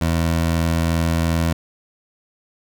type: tone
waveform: 20% pulse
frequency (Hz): 82.7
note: E2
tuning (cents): +6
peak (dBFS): -12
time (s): 0.01-1.53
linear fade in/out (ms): 5
effects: none